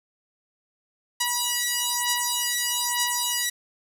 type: beating tone pair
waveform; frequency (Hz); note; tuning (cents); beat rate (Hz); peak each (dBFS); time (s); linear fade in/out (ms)
5% pulse; 969 / 970.1; B5 / B5; -33 / -31; 1.1; -14; 1.2-3.5; 10
effects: none